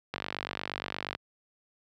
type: click train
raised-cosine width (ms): 0.3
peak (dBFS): -16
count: 50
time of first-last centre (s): 0.14-1.15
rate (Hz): 48.5
effects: high-pass 80 Hz 12 dB/octave